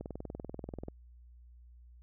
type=click train; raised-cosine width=2 ms; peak=-27 dBFS; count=19; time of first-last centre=0.01-0.884 s; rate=20.6 Hz; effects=added 60 Hz sine -53 dBFS peak until 2.02 s